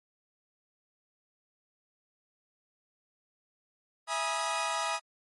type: chord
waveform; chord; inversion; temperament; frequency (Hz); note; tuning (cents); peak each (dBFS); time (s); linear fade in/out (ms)
sawtooth; E major seventh; none; equal with one note detuned; 659.3 / 830.6 / 968 / 1244.5; E5 / G#5 / B5 / D#6; 0 / 0 / -35 / 0; -33 / -33 / -31 / -30; 4.07-5; 50
effects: MP3 48 kbps